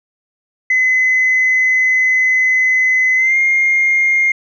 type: tone with pitch glide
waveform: sine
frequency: 2030 to 2124 Hz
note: B6 to C7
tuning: +47 to +25 cents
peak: -9 dBFS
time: 0.7-4.32 s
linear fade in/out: 5 ms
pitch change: +78 cents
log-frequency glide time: 3.16-3.37 s
effects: tanh soft clip ceiling -6 dBFS